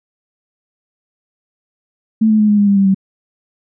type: tone with pitch steps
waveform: sine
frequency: 220 / 215.8 / 211.8 / 207.8 / 203.8 / 200 / 196.22 / 192.52 Hz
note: A3 / A3 / G#3 / G#3 / G#3 / G3 / G3 / G3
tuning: 0 / -33 / +34 / +1 / -32 / +35 / +2 / -31 cents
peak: -8 dBFS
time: 2.21-2.946 s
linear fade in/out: 10 ms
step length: 92 ms
effects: none